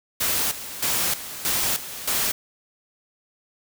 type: noise with tremolo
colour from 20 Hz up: white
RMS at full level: -23 dBFS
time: 0.2-2.32 s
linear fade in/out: 10 ms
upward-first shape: square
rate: 1.6 Hz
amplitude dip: 75%
effects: none